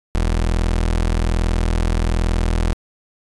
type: tone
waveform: 30% pulse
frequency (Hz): 41.2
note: E1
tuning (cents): 0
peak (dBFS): -13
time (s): 0.15-2.73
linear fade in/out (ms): 0
effects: resampled to 24000 Hz